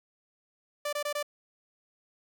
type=tone bursts; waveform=sawtooth; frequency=587.3 Hz; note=D5; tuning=in tune; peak=-26 dBFS; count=4; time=0.85-1.228 s; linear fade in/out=5 ms; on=78 ms; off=22 ms; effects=none